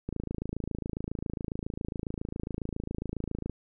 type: click train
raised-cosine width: 3 ms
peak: -20 dBFS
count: 94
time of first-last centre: 0.09-3.497 s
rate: 27.3 Hz
effects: none